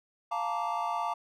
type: chord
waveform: triangle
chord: Bb major seventh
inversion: second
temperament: just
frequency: 699.2 / 874.1 / 932.3 / 1165.4 Hz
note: F5 / A5 / Bb5 / D6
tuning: +2 / -12 / 0 / -14 cents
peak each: -33 dBFS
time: 0.31-1.14 s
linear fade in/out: 10 ms
effects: none